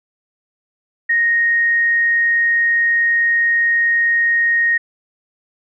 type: tone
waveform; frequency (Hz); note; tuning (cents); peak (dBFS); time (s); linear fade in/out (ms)
sine; 1864.7; A#6; 0; -12; 1.09-4.78; 10
effects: none